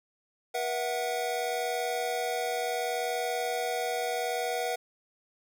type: chord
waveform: square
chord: B suspended fourth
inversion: none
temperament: equal with one note detuned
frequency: 482 / 659.3 / 740 Hz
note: B4 / E5 / F#5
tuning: -42 / 0 / 0 cents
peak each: -34 / -36 / -33 dBFS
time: 0.54-4.76 s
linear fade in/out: 10 ms
effects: none